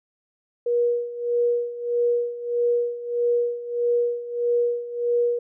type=tone with tremolo; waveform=sine; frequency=478.8 Hz; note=A#4; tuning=46 cents sharp; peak=-17 dBFS; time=0.66-5.39 s; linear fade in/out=5 ms; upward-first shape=sine; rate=1.6 Hz; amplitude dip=80%; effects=none